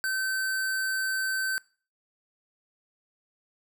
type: tone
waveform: square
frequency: 1540 Hz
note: G6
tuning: 31 cents flat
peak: -27 dBFS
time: 0.04-1.58 s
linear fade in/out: 0 ms
effects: noise-tail reverb RT60 0.4 s tail -23 dB re dry